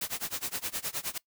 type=noise with tremolo; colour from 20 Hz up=white; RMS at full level=-32 dBFS; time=0.01-1.18 s; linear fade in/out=5 ms; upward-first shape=sine; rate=9.6 Hz; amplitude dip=95%; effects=noise-tail reverb RT60 0.1 s tail -22 dB re dry